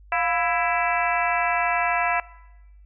harmonic tone with a mistuned harmonic, 331.7 Hz, E4, 11 cents sharp, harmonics 2 / 3 / 4 / 5 / 6 / 7 / 8, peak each -25 / -27 / -28 / -29 / -30 / -30 / -31 dBFS, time 0.12-2.2 s, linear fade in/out 2 ms, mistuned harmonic 2, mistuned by +98 cents, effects noise-tail reverb RT60 1.0 s tail -20 dB re dry + added 50 Hz sine -46 dBFS peak until 2.85 s

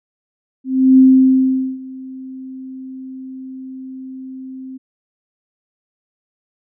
sine tone with ADSR envelope, 261.6 Hz, C4, in tune, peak -4 dBFS, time 0.64-4.78 s, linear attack 340 ms, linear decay 800 ms, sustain -24 dB, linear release 16 ms, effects none

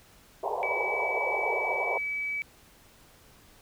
white band-pass noise, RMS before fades -31 dBFS, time 0.43-1.98 s, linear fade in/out 5 ms, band 380 to 1000 Hz, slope 96 dB/octave
sine tone, 2289 Hz, D7, 45 cents flat, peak -29 dBFS, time 0.63-2.42 s, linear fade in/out 0 ms
effects pink hiss -57 dBFS RMS until 3.61 s

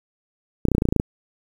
clicks, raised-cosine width 3 ms, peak -5 dBFS, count 11, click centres 0.653 / 0.685 / 0.717 / 0.75 / 0.782 / 0.821 / 0.854 / 0.888 / 0.925 / 0.963 / 0.999 s, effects 7-bit

